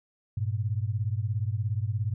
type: beating tone pair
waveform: sine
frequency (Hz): 100.5 / 117.5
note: G2 / A#2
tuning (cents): +44 / +14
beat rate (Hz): 17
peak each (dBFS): -28 / -30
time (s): 0.37-2.14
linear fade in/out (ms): 5
effects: none